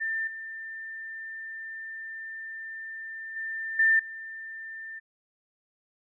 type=tone with level steps; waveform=sine; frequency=1791 Hz; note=A6; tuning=30 cents sharp; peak=-27 / -36 / -31 / -18 / -37 dBFS; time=0-5 s; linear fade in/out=20 ms; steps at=0.27 / 3.36 / 3.79 / 3.99 s; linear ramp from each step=5 ms; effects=none